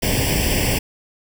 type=noise with comb filter; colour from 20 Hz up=pink; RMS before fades=-19 dBFS; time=0.02-0.79 s; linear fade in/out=10 ms; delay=0.38 ms; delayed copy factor=+0.95; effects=none